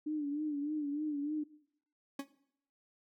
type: tone with vibrato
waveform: sine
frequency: 295.7 Hz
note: D4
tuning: 12 cents sharp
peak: -33 dBFS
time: 0.06-1.44 s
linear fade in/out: 10 ms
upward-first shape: sine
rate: 3.3 Hz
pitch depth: 72 cents each way
type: tone with exponential decay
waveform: 40% pulse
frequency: 277.2 Hz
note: C#4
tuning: in tune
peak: -33 dBFS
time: 2.19-2.28 s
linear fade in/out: 5 ms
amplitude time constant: 18 ms
effects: noise-tail reverb RT60 0.7 s tail -18 dB re dry